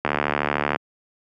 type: click train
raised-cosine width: 0.5 ms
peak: -5 dBFS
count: 53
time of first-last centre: 0.05-0.76 s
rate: 73.2 Hz
effects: high-pass 150 Hz 12 dB/octave